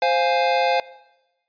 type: chord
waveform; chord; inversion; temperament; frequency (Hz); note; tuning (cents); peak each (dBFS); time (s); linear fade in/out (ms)
square; F minor; second; equal; 523.3 / 698.5 / 830.6; C5 / F5 / Ab5; 0 / 0 / 0; -22; 0.02-0.8; 2
effects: noise-tail reverb RT60 1.0 s tail -20 dB re dry + resampled to 11025 Hz